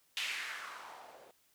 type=noise with low-pass filter sweep; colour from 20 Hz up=violet; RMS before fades=-43 dBFS; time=0.17-1.31 s; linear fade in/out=0 ms; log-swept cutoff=2900 to 490 Hz; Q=2.6; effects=white hiss -71 dBFS RMS until 1.54 s